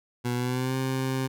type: tone with pitch glide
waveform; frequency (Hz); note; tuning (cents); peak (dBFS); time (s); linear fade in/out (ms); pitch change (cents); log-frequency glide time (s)
20% pulse; 122.2 to 131.73; B2 to C3; -18 to +12; -21; 0.24-1.28; 20; +130; 0.35-0.76
effects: none